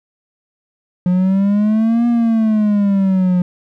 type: exponential two-way sweep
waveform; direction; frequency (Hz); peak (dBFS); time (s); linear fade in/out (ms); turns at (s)
triangle; up then down; 177.5 to 239 to 177.5; -9; 1.06-3.42; 2; 2.07
effects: none